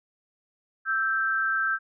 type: tone pair together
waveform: sine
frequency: 1319.4 / 1568 Hz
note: E6 / G6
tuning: +1 / 0 cents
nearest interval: minor third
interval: 299 cents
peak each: -28 / -24 dBFS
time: 0.85-1.79 s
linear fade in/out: 50 ms
effects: none